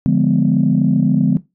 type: chord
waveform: sine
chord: D diminished seventh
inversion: none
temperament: equal with one note detuned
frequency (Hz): 146.83 / 174.61 / 207.7 / 251.1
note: D3 / F3 / Ab3 / Cb4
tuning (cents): 0 / 0 / 0 / +29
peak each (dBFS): -16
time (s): 0.06-1.37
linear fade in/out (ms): 0
effects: noise-tail reverb RT60 0.2 s tail -17 dB re dry + tanh soft clip ceiling -3 dBFS